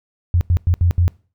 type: tone bursts at uneven times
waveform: sine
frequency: 87.31 Hz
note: F2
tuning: in tune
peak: -11 dBFS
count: 5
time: 0.34-0.41 / 0.5-0.57 / 0.67-0.74 / 0.81-0.91 / 0.98-1.08 s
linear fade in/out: 0 ms
effects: noise-tail reverb RT60 0.4 s tail -24 dB re dry